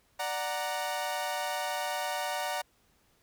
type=chord; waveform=sawtooth; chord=D augmented; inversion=none; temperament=equal with one note detuned; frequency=590 / 740 / 932.3 Hz; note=D5 / F#5 / A#5; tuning=+8 / 0 / 0 cents; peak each=-33 / -31 / -32 dBFS; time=0.19-2.62 s; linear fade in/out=10 ms; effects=pink hiss -68 dBFS RMS until 3.22 s